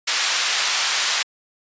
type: band-pass noise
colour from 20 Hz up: white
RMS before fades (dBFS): -21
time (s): 0.07-1.23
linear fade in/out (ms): 10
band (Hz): 1000 to 5700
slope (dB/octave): 12
effects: resampled to 16000 Hz